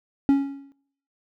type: tone with exponential decay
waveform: triangle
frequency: 277.2 Hz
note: C#4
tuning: in tune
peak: -10 dBFS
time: 0.29-0.72 s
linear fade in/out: 0 ms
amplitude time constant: 93 ms
effects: noise-tail reverb RT60 0.6 s tail -19 dB re dry